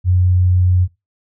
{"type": "tone", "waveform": "sine", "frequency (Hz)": 90.7, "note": "F#2", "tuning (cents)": -34, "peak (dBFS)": -10, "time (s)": [0.04, 0.88], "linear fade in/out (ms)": 50, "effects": ["noise-tail reverb RT60 0.2 s tail -17 dB re dry"]}